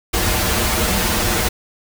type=noise with comb filter; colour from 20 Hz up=pink; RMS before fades=-18 dBFS; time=0.13-1.49 s; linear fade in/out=10 ms; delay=7.3 ms; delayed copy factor=-1; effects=none